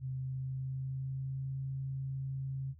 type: tone with pitch glide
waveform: sine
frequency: 130.81 to 134.41 Hz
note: C3 to C3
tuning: 0 to +47 cents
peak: -35 dBFS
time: 0-2.75 s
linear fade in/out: 50 ms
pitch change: +47 cents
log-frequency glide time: 0.17-1.56 s
effects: added 79 Hz sine -54 dBFS peak until 2.79 s